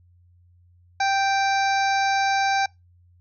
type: harmonic tone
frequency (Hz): 784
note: G5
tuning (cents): 0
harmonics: 1 / 2 / 3 / 5 / 6 / 7 / 8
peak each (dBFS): -20 / -26 / -30 / -34 / -36 / -37 / -38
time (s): 1-2.66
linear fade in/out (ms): 5
effects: noise-tail reverb RT60 0.2 s tail -24 dB re dry + added 88 Hz sine -53 dBFS peak until 3.2 s